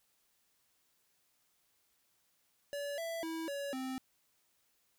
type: tone with pitch steps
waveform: square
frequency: 572 / 664 / 325.2 / 564 / 260.9 Hz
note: D5 / E5 / E4 / C#5 / C4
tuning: -46 / +12 / -23 / +30 / -5 cents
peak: -38 dBFS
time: 2.73-3.98 s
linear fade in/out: 0 ms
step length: 250 ms
effects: white hiss -75 dBFS RMS until 4.98 s